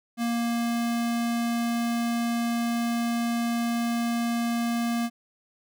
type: tone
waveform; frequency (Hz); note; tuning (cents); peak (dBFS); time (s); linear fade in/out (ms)
square; 234.5; A#3; +11; -25; 0.17-5.1; 50
effects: none